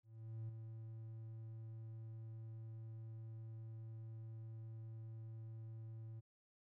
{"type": "tone with ADSR envelope", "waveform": "triangle", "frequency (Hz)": 111.9, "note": "A2", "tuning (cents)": 30, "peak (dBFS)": -40, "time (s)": [0.03, 6.21], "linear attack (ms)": 460, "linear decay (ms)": 7, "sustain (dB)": -6, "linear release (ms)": 22, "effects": ["tanh soft clip ceiling -36 dBFS"]}